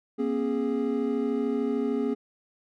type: tone cluster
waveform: triangle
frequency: 236.3 / 269.7 / 415.7 Hz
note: A#3 / C#4 / G#4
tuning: +24 / -47 / +2 cents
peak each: -27 dBFS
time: 0.18-2.15 s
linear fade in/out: 20 ms
effects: none